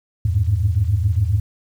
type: tone cluster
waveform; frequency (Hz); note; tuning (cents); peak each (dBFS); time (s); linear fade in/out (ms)
sine; 82.7 / 100 / 107.3; E2 / G2 / A2; +6 / +35 / -43; -19; 0.25-1.4; 5
effects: tanh soft clip ceiling -6 dBFS + 8-bit